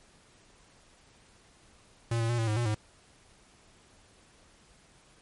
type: tone with pitch steps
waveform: square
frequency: 116.3 / 114.6 / 119.2 / 113.5 / 107 / 119.4 / 107 Hz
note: A#2 / A#2 / A#2 / A#2 / A2 / A#2 / A2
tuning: -4 / -29 / +39 / -46 / -48 / +42 / -48 cents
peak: -27 dBFS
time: 2.11-2.747 s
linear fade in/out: 5 ms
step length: 91 ms
effects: pink hiss -60 dBFS RMS until 5.21 s + MP3 48 kbps